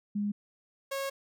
sine / sawtooth tone pair in turn, 205.5 / 547.1 Hz, G#3 / C#5, -18 / -23 cents, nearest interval octave + perfect fourth, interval 1695 cents, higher second, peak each -28 dBFS, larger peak neither, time 0.15-0.32 / 0.91-1.1 s, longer second, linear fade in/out 10 ms, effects none

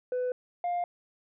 sine tone pair in turn, 500 / 703.7 Hz, B4 / F5, +21 / +13 cents, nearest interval tritone, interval 592 cents, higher second, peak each -25 dBFS, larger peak neither, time 0.12-0.32 / 0.64-0.84 s, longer neither, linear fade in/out 2 ms, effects tanh soft clip ceiling -26 dBFS

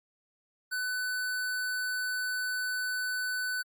square tone, 1500 Hz, F#6, 23 cents sharp, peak -31 dBFS, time 0.71-3.63 s, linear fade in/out 20 ms, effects Opus 48 kbps

